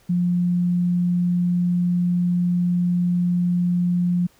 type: tone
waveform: sine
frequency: 176.6 Hz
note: F3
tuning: 20 cents sharp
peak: -17 dBFS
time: 0.09-4.27 s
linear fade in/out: 10 ms
effects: pink hiss -57 dBFS RMS until 4.39 s